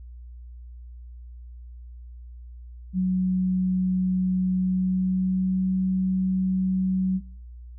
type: tone with pitch glide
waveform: sine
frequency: 185 to 187.26 Hz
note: F#3 to F#3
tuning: 0 to +21 cents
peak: -20 dBFS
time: 2.93-7.21 s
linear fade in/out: 50 ms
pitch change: +21 cents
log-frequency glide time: 4.57-5.69 s
effects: noise-tail reverb RT60 0.6 s tail -25 dB re dry + added 60 Hz sine -39 dBFS peak until 7.78 s